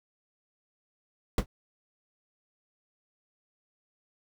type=noise with exponential decay; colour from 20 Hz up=brown; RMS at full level=-17 dBFS; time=1.38-1.46 s; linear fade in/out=2 ms; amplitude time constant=16 ms; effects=none